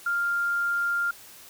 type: tone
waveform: sine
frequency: 1398 Hz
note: F6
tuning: 1 cent sharp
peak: -23 dBFS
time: 0.06-1.11 s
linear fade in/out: 5 ms
effects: white hiss -48 dBFS RMS until 1.49 s